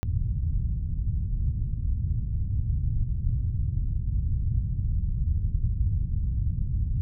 white low-pass noise, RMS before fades -26 dBFS, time 0.03-7.01 s, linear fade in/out 0 ms, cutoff 110 Hz, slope 24 dB/octave, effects none

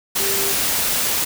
sine tone in noise, 394.8 Hz, G4, 12 cents sharp, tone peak -27 dBFS, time 0.19-0.53 s, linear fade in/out 10 ms, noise white, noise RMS -20 dBFS, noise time 0.15-1.25 s, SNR -10 dB, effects none

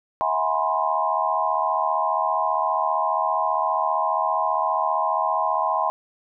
sine tone cluster, 646 / 724 / 826 / 975 / 1050 Hz, E5 / F#5 / G#5 / B5 / C6, -35 / -38 / -10 / -23 / +6 cents, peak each -27 / -29 / -26 / -26 / -24 dBFS, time 0.21-5.9 s, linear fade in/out 0 ms, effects none

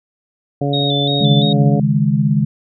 harmonic tone, 141.7 Hz, C#3, 38 cents sharp, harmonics 1 / 2 / 3 / 4 / 5, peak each -18 / -21 / -23 / -24 / -25 dBFS, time 0.61-1.8 s, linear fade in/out 5 ms
sine tone with vibrato, 3639 Hz, A#7, 42 cents flat, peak -18 dBFS, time 0.73-1.53 s, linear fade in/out 5 ms, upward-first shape square, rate 2.9 Hz, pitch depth 53 cents each way
sine chord, C# suspended second, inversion none, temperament equal, 138.59 / 155.56 / 207.7 Hz, C#3 / D#3 / G#3, 0 / 0 / 0 cents, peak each -16 dBFS, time 1.2-2.45 s, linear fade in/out 10 ms
effects none

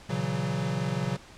square chord, F# dominant seventh, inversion first, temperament equal with one note detuned, 119.4 / 138.59 / 164.81 / 185 Hz, A#2 / C#3 / E3 / F#3, +42 / 0 / 0 / 0 cents, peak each -35 / -32 / -35 / -33 dBFS, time 0.09-1.17 s, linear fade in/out 10 ms, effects pink hiss -50 dBFS RMS until 1.37 s + low-pass 7000 Hz 12 dB/octave

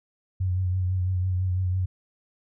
sine tone with vibrato, 92 Hz, F#2, 9 cents flat, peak -22 dBFS, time 0.4-1.86 s, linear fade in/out 10 ms, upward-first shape triangle, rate 6 Hz, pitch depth 43 cents each way, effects none

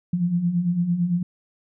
sine beating tone pair, 167.7 / 176.6 Hz, E3 / F3, +30 / +20 cents, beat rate 8.9 Hz, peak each -27 / -20 dBFS, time 0.13-1.23 s, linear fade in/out 5 ms, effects none

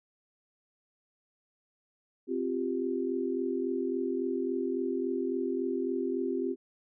sine chord, C suspended fourth, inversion none, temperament just, 261.6 / 348.8 / 392.4 Hz, C4 / F4 / G4, 0 / -2 / +2 cents, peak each -33 dBFS, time 2.27-6.56 s, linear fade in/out 50 ms, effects none

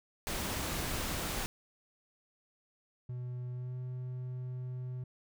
pink noise, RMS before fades -36 dBFS, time 0.27-1.46 s, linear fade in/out 0 ms
triangle tone with pitch glide, 124.1 to 126.34 Hz, B2 to B2, +9 to +40 cents, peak -35 dBFS, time 3.09-5.04 s, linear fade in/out 5 ms, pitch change +31 cents, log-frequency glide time 3.52-3.76 s
effects none

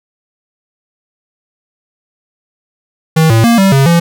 square tone with pitch steps, 159.8 / 113 / 233.8 / 193.8 / 136.2 / 169.8 Hz, D#3 / A2 / A#3 / G3 / C#3 / F3, +47 / +47 / +5 / -20 / -30 / -48 cents, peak -6 dBFS, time 3.16-4 s, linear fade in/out 10 ms, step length 140 ms, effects none

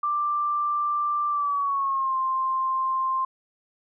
sine tone with pitch glide, 1180 to 1051.3 Hz, D6 to C6, +8 to +8 cents, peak -22 dBFS, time 0.03-3.25 s, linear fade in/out 5 ms, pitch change -200 cents, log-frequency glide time 1.29-2.16 s, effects none

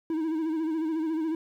triangle tone with vibrato, 318.9 Hz, D#4, 43 cents sharp, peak -24 dBFS, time 0.1-1.35 s, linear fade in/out 2 ms, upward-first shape sine, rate 14 Hz, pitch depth 61 cents each way, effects 10-bit

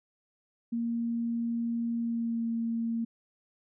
sine tone with pitch glide, 233.1 to 229.8 Hz, A#3 to A#3, 0 to -25 cents, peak -28 dBFS, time 0.72-3.05 s, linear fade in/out 10 ms, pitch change -25 cents, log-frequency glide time 1.98-2.48 s, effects none

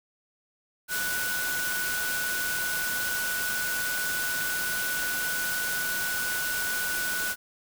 sine tone in noise, 1480 Hz, F#6, in tune, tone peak -29 dBFS, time 0.88-7.36 s, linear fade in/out 50 ms, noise white, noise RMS -32 dBFS, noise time 0.88-7.36 s, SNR 0 dB, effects none

